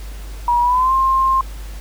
sine tone with pitch glide, 960 to 1059.1 Hz, B5 to C6, -49 to +21 cents, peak -12 dBFS, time 0.48-1.41 s, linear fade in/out 2 ms, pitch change +170 cents, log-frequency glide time 0.61-0.93 s, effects added 50 Hz sine -28 dBFS peak until 1.8 s + pink hiss -41 dBFS RMS until 1.8 s

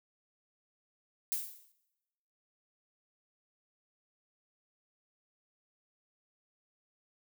violet noise with exponential decay, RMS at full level -31 dBFS, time 1.32-1.72 s, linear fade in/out 0 ms, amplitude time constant 85 ms, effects noise-tail reverb RT60 1.0 s tail -20 dB re dry

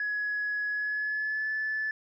sine tone with pitch glide, 1682 to 1739.3 Hz, G#6 to A6, +22 to -20 cents, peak -27 dBFS, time 0-1.91 s, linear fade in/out 2 ms, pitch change +58 cents, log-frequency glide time 0.69-1.51 s, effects tanh soft clip ceiling -24 dBFS

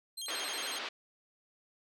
25% pulse tone with vibrato, 3654 Hz, A#7, 35 cents flat, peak -34 dBFS, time 0.17-0.79 s, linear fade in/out 10 ms, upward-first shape square, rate 11 Hz, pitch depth 220 cents each way
white band-pass noise, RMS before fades -40 dBFS, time 0.28-0.89 s, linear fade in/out 5 ms, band 290 to 4000 Hz, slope 24 dB/octave
effects none

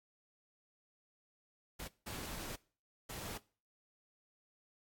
pink noise bursts at uneven times, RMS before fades -45 dBFS, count 3, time 1.79-1.88 / 2.06-2.56 / 3.09-3.38 s, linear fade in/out 10 ms, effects noise-tail reverb RT60 0.4 s tail -21 dB re dry + AAC 64 kbps

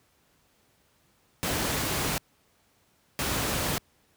pink noise bursts at uneven times, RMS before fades -28 dBFS, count 2, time 1.43-2.18 / 3.19-3.78 s, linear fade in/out 0 ms, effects pink hiss -66 dBFS RMS until 4.16 s + high-pass 60 Hz 12 dB/octave

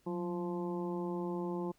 harmonic tone with a mistuned harmonic, 174.3 Hz, F3, 3 cents flat, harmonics 1 / 2 / 3 / 4 / 5 / 6, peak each -38 / -37 / -46 / -52 / -45 / -49 dBFS, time 0.06-1.72 s, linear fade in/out 10 ms, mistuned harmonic 1, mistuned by +66 cents, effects pink hiss -71 dBFS RMS until 1.78 s

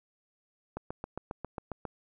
click train, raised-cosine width 1 ms, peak -22 dBFS, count 9, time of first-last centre 0.77-1.853 s, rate 7.39 Hz, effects none

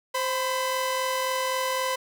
sawtooth tone pair together, 523.3 / 1002.8 Hz, C5 / B5, 0 / +26 cents, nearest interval major seventh, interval 1126 cents, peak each -24 dBFS, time 0.14-1.96 s, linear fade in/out 10 ms, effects none

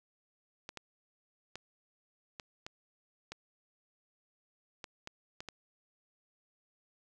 clicks, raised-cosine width 0.2 ms, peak -25 dBFS, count 10, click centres 0.691 / 0.773 / 1.556 / 2.398 / 2.665 / 3.32 / 4.842 / 5.074 / 5.405 / 5.487 s, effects none

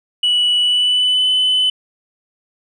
sine tone with pitch glide, 2946 to 3017 Hz, F#7 to F#7, -8 to +33 cents, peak -10 dBFS, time 0.23-1.7 s, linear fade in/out 5 ms, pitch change +41 cents, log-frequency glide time 0.6-1.27 s, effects tanh soft clip ceiling -10 dBFS

